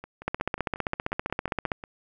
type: two click trains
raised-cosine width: 0.5 ms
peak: -11 / -24 dBFS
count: 23 / 11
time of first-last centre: 0.28-1.718 / 0.04-1.839 s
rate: 15.3 / 5.56 Hz
effects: none